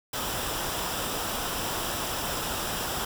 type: noise with comb filter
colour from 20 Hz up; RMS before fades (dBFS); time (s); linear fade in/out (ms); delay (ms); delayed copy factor
pink; -31; 0.13-3.05; 5; 0.46; -0.5
effects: none